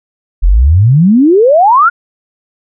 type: exponential sweep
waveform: sine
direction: up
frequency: 38.89 to 1466 Hz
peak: -3 dBFS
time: 0.42-1.9 s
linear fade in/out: 20 ms
effects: none